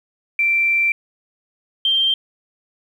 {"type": "tone pair in turn", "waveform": "sine", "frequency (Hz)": [2349, 3158], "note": ["D7", "G7"], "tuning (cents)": [0, 12], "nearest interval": "perfect fourth", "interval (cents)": 512, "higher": "second", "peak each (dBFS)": [-14, -14], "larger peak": "neither", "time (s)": [[0.39, 0.92], [1.85, 2.14]], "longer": "first", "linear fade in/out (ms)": 2, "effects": ["8-bit"]}